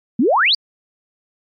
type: exponential sweep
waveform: sine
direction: up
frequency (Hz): 207.7 to 4917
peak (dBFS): -11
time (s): 0.19-0.55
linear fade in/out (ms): 5
effects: MP3 96 kbps